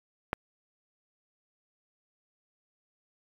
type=click; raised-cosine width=0.5 ms; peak=-12 dBFS; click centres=0.331 s; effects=MP3 96 kbps